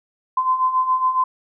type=beating tone pair; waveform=sine; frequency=1024 / 1031.2 Hz; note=C6 / C6; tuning=-38 / -26 cents; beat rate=7.2 Hz; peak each=-23 / -17 dBFS; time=0.37-1.24 s; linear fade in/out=5 ms; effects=none